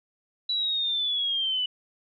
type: linear sweep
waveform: sine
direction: down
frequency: 3951 to 2960 Hz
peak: -24 dBFS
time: 0.49-1.66 s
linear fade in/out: 5 ms
effects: none